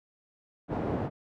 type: band-pass noise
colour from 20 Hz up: pink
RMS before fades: -31 dBFS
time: 0.68-1.1 s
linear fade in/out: 50 ms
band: 110 to 710 Hz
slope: 12 dB/octave
effects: none